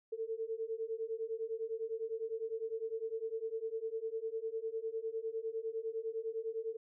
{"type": "beating tone pair", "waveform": "sine", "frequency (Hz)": [442.6, 452.5], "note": ["A4", "A4"], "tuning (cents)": [10, 48], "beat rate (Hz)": 9.9, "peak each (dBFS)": [-40, -39], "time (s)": [0.12, 6.77], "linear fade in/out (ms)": 10, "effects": []}